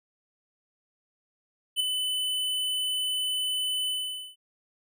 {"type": "tone with ADSR envelope", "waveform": "square", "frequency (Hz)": 3010, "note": "F#7", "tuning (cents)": 29, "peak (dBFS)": -21, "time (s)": [1.76, 4.36], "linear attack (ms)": 42, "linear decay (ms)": 5, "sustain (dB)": -6, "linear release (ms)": 480, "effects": []}